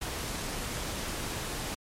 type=noise; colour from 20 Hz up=pink; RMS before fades=-35 dBFS; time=0.01-1.75 s; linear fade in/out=10 ms; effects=low-pass 12000 Hz 12 dB/octave + MP3 64 kbps